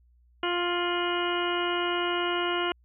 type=harmonic tone with a mistuned harmonic; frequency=350.5 Hz; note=F4; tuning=6 cents sharp; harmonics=1 / 2 / 3 / 4 / 5 / 6 / 7 / 8 / 9; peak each=-29 / -34 / -33 / -33 / -41 / -39 / -41 / -33 / -43 dBFS; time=0.43-2.72 s; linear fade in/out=2 ms; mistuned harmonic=8; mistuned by=+53 cents; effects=added 60 Hz sine -58 dBFS peak until 2.84 s